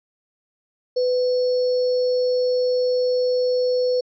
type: tone with sample-and-hold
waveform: sine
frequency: 500 Hz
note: B4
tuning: 21 cents sharp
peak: -17 dBFS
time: 0.96-4.01 s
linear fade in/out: 10 ms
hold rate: 4900 Hz
effects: resampled to 16000 Hz